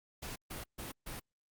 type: noise bursts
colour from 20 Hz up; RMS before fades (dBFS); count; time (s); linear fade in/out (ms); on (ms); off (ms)
pink; -43; 4; 0.22-1.2; 10; 140; 140
effects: Opus 48 kbps